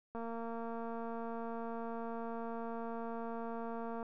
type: click train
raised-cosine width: 1 ms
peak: -30 dBFS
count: 893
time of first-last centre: 0.15-4.028 s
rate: 230 Hz
effects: none